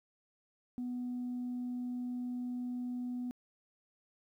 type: tone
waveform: sine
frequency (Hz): 246.9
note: B3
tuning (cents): 0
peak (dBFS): -34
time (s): 0.78-3.31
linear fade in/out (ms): 0
effects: tanh soft clip ceiling -33 dBFS + 12-bit